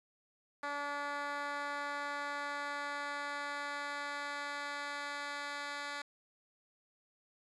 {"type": "tone with band-pass filter sweep", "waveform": "10% pulse", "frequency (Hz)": 287.7, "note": "D4", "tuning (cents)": -36, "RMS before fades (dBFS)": -40, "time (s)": [0.63, 6.02], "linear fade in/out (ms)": 5, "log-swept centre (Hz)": [1300, 2600], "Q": 0.81, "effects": ["resampled to 24000 Hz", "10-bit"]}